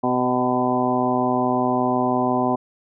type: harmonic tone with a mistuned harmonic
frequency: 125.8 Hz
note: B2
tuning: 32 cents sharp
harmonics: 1 / 2 / 3 / 4 / 5 / 6 / 7 / 8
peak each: -32 / -22 / -26 / -32 / -26 / -24 / -30 / -26 dBFS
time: 0.03-2.56 s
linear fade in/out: 10 ms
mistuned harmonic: 5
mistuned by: -17 cents
effects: none